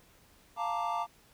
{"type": "chord", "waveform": "triangle", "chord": "Bb major seventh", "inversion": "second", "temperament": "equal", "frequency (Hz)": [698.5, 880, 932.3, 1174.7], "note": ["F5", "A5", "Bb5", "D6"], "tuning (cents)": [0, 0, 0, 0], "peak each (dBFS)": -34, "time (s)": [0.56, 1.07], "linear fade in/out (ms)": 50, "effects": ["pink hiss -62 dBFS RMS until 1.33 s"]}